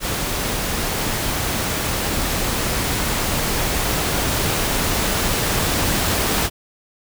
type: noise with level ramp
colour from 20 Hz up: pink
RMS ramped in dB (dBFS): -23 to -19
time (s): 0-6.5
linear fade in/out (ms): 50
effects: none